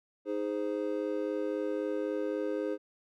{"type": "chord", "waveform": "triangle", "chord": "Ab major", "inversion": "second", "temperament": "just", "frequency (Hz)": [311.5, 415.3, 519.1], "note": ["Eb4", "Ab4", "C5"], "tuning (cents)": [2, 0, -14], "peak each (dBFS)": -33, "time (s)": [0.25, 2.78], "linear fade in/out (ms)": 50, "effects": []}